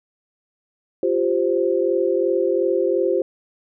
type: chord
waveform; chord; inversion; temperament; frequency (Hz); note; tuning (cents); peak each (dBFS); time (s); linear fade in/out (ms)
sine; F suspended second; none; equal; 349.2 / 392 / 523.3; F4 / G4 / C5; 0 / 0 / 0; -21; 1.03-3.22; 2
effects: none